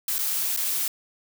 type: noise with dropouts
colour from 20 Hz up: blue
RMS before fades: -26 dBFS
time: 0.08-0.88 s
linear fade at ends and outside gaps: 2 ms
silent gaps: 0.183-0.189 / 0.564-0.573 s
effects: none